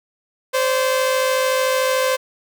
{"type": "tone pair together", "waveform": "sawtooth", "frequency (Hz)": [519.5, 573], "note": ["C5", "D5"], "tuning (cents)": [-12, -43], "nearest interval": "major second", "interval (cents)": 169, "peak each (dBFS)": [-13, -21], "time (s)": [0.53, 2.17], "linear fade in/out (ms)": 20, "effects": []}